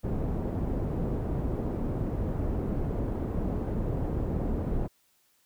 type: low-pass noise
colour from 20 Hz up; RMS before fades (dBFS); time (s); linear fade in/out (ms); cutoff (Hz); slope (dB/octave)
pink; -30; 0.03-4.88; 20; 450; 12
effects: white hiss -68 dBFS RMS until 5.45 s